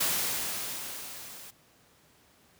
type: noise with level ramp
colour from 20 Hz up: white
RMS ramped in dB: -27 to -47 dBFS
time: 0-1.51 s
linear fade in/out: 10 ms
effects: pink hiss -62 dBFS RMS until 2.59 s + high-pass 80 Hz 12 dB/octave